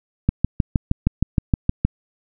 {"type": "click train", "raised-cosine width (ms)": 5, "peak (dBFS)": -3, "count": 11, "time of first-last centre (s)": [0.29, 1.85], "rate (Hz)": 6.41, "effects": []}